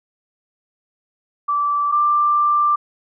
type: tone pair in turn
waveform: sine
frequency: 1163 / 1182 Hz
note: D6 / D6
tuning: -17 / +11 cents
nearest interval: unison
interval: 28 cents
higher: second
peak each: -16 / -13 dBFS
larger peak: second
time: 1.48-1.92 / 1.92-2.76 s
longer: second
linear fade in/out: 10 ms
effects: none